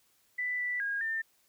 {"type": "tone with pitch steps", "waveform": "sine", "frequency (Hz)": [1986, 1972, 1631, 1798], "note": ["B6", "B6", "G#6", "A6"], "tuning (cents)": [9, -3, -32, 37], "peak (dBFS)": -30, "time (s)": [0.38, 1.22], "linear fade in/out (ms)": 10, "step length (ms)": 210, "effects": ["white hiss -69 dBFS RMS until 1.48 s"]}